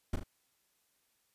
brown noise with echo, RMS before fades -31 dBFS, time 0.13-0.16 s, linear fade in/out 5 ms, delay 38 ms, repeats 2, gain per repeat -6 dB, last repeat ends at 0.236 s, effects white hiss -75 dBFS RMS until 1.34 s + resampled to 32000 Hz

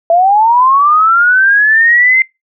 sine linear sweep, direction up, 659.3 to 2093 Hz, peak -5 dBFS, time 0.1-2.22 s, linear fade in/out 2 ms, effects noise-tail reverb RT60 0.2 s tail -24 dB re dry

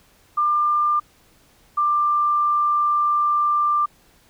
sine tone pair in turn, 1195 / 1186.1 Hz, D6 / D6, +30 / +17 cents, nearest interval unison, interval 13 cents, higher first, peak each -16 dBFS, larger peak neither, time 0.37-1 / 1.77-3.86 s, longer second, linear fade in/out 10 ms, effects pink hiss -56 dBFS RMS until 4.29 s

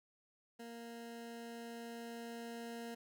20% pulse tone with level ramp, 233.1 Hz, A#3, in tune, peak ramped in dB -43 to -39 dBFS, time 0.59-2.95 s, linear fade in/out 10 ms, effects none

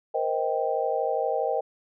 sine chord, C minor seventh, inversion third, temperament just, 470.9 / 523.3 / 627.9 / 784.9 Hz, Bb4 / C5 / Eb5 / G5, +18 / 0 / +16 / +2 cents, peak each -29 dBFS, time 0.14-1.61 s, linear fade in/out 10 ms, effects none

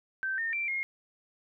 sine tone with pitch steps, 1553 / 1824 / 2351 / 2143 Hz, G6 / A#6 / D7 / C7, -17 / -38 / +1 / +41 cents, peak -29 dBFS, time 0.23-0.83 s, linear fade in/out 0 ms, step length 150 ms, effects none

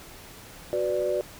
sine chord, B minor, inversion second, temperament equal, 370 / 493.9 / 587.3 Hz, F#4 / B4 / D5, 0 / 0 / 0 cents, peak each -28 / -29 / -26 dBFS, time 0.73-1.21 s, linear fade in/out 0 ms, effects tanh soft clip ceiling -14 dBFS + pink hiss -46 dBFS RMS until 1.39 s

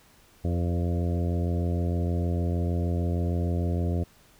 harmonic tone with a mistuned harmonic, 86.5 Hz, F2, 16 cents flat, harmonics 1 / 2 / 3 / 4 / 5 / 6 / 7 / 8, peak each -25 / -31 / -35 / -37 / -39 / -41 / -42 / -43 dBFS, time 0.44-4.04 s, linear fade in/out 10 ms, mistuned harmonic 6, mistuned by +16 cents, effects pink hiss -58 dBFS RMS until 4.39 s

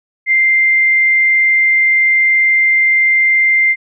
sine tone, 2093 Hz, C7, in tune, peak -8 dBFS, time 0.26-3.76 s, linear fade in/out 50 ms, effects none

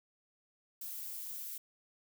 violet noise, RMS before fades -43 dBFS, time 0.81-1.58 s, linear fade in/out 5 ms, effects none

